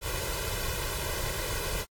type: noise with comb filter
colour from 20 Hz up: pink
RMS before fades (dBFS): -32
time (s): 0.01-1.86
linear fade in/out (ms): 50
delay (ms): 2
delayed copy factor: +0.9
effects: AAC 64 kbps